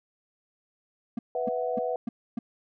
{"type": "tone bursts", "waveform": "triangle", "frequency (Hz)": 233.1, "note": "A#3", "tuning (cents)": 0, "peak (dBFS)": -25, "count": 5, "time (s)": [1.17, 2.39], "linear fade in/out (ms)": 5, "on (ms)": 20, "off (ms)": 280}
{"type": "chord", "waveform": "sine", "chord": "B suspended fourth", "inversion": "none", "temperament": "equal", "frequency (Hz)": [493.9, 659.3, 740], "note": ["B4", "E5", "F#5"], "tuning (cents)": [0, 0, 0], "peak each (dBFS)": [-29, -32, -33], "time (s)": [1.35, 1.96], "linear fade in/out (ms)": 2}
{"effects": []}